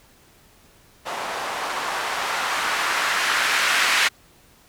violet noise with low-pass filter sweep, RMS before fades -23 dBFS, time 1.05-4.09 s, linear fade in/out 20 ms, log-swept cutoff 780 to 1900 Hz, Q 1.3, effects pink hiss -54 dBFS RMS until 4.68 s

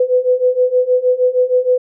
sine beating tone pair, 498.6 / 505 Hz, B4 / B4, +16 / +39 cents, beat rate 6.4 Hz, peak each -15 / -13 dBFS, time 0-1.78 s, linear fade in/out 5 ms, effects none

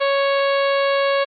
harmonic tone, 554.4 Hz, C#5, in tune, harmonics 1 / 2 / 3 / 4 / 5 / 6 / 7 / 8, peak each -17 / -23 / -27 / -29 / -31 / -33 / -34 / -35 dBFS, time 0-1.25 s, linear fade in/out 20 ms, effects Opus 32 kbps

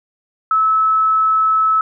sine tone, 1300 Hz, E6, 24 cents flat, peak -11 dBFS, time 0.51-1.81 s, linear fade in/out 2 ms, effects none

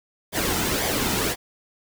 pink noise with flanger, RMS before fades -24 dBFS, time 0.32-1.36 s, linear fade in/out 50 ms, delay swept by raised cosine 0.73 to 1.83 ms, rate 1.9 Hz, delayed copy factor -0.55, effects none

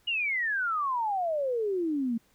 sine exponential sweep, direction down, 2910 to 222.1 Hz, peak -26 dBFS, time 0.07-2.18 s, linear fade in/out 10 ms, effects pink hiss -66 dBFS RMS until 2.34 s

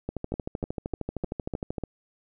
two click trains, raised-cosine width 2 ms, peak -17 / -17 dBFS, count 23 / 6, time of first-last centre 0.09-1.782 / 0.34-1.837 s, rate 13 / 3.34 Hz, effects none

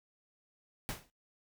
pink noise with exponential decay, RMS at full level -35 dBFS, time 0.89-1.1 s, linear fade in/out 0 ms, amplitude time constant 44 ms, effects noise-tail reverb RT60 0.1 s tail -17 dB re dry

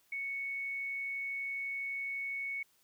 sine tone, 2217 Hz, C#7, in tune, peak -35 dBFS, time 0.12-2.63 s, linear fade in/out 5 ms, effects white hiss -70 dBFS RMS until 2.83 s

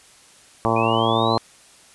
harmonic tone, 113.5 Hz, A#2, 46 cents flat, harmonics 1 / 2 / 3 / 4 / 5 / 6 / 7 / 8 / 9 / 10, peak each -26 / -26 / -26 / -26 / -26 / -26 / -26 / -26 / -26 / -26 dBFS, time 0.65-1.38 s, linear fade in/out 0 ms
sine linear sweep, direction up, 2423 to 4169 Hz, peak -27 dBFS, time 0.76-1.38 s, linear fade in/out 5 ms
effects white hiss -50 dBFS RMS until 1.94 s + resampled to 24000 Hz

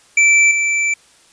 square tone with level steps, 2330 Hz, D7, 14 cents flat, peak -9 / -15 dBFS, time 0.17-0.94 s, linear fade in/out 5 ms, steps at 0.51 s, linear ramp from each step 2 ms, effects white hiss -50 dBFS RMS until 1.32 s + resampled to 22050 Hz

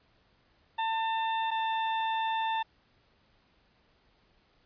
40% pulse tone pair in turn, 896 / 892.7 Hz, A5 / A5, +31 / +25 cents, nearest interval unison, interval 6 cents, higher first, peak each -27 dBFS, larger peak neither, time 0.78-1.51 / 1.51-2.63 s, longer second, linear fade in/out 10 ms, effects pink hiss -67 dBFS RMS until 4.65 s + resampled to 11025 Hz

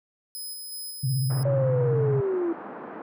5% pulse tone with tremolo, 5070 Hz, D#8, 32 cents sharp, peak -28 dBFS, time 0.35-1.43 s, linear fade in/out 0 ms, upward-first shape square, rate 2.7 Hz, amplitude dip 25%
sine tone with vibrato, 131.5 Hz, C3, 9 cents sharp, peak -22 dBFS, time 1.03-2.21 s, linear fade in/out 10 ms, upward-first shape sine, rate 16 Hz, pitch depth 100 cents each way
pink band-pass noise, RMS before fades -39 dBFS, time 1.3-3.02 s, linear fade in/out 2 ms, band 230 to 1400 Hz, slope 24 dB/octave
sine linear sweep, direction down, 570 to 329.2 Hz, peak -23 dBFS, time 1.45-2.53 s, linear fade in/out 5 ms
effects none

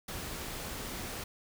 pink noise, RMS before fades -40 dBFS, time 0.08-1.24 s, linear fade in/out 5 ms, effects none

